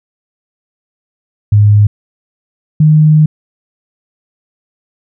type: tone pair in turn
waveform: sine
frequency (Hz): 104 / 153.9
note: G#2 / D#3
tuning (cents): +3 / -19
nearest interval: perfect fifth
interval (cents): 678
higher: second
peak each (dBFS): -3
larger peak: neither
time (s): 1.52-1.87 / 2.8-3.26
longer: second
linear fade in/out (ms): 5
effects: none